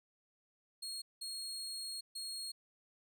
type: tone bursts at uneven times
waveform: 30% pulse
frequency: 4282 Hz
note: C8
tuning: 39 cents sharp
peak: -38 dBFS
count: 3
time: 0.82-1.02 / 1.21-2.01 / 2.15-2.52 s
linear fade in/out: 10 ms
effects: none